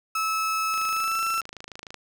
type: tone with pitch glide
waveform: 35% pulse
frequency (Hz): 1300 to 1336.5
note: E6 to E6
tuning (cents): -24 to +23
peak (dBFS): -22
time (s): 0.15-1.41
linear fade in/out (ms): 5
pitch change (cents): +47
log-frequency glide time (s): 0.88-1.23
type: click train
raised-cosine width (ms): 0.2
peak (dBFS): -22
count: 33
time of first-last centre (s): 0.74-1.943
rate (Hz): 26.6
effects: none